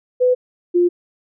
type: tone pair in turn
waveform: sine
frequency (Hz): 501 / 351.7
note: B4 / F4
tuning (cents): +25 / +12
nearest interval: tritone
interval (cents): 613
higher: first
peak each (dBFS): -11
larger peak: neither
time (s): 0.2-0.35 / 0.74-0.89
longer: neither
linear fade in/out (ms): 20
effects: none